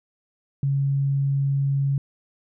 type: tone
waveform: sine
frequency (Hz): 138.59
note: C#3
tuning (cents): 0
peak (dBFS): -19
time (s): 0.63-1.98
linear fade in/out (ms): 2
effects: none